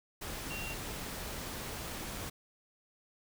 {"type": "tone in noise", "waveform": "sine", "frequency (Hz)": 2754, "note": "F7", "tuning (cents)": -25, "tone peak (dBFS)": -41, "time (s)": [0.5, 0.74], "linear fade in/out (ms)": 10, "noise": "pink", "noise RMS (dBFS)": -41, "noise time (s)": [0.21, 2.3], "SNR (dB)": -3, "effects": []}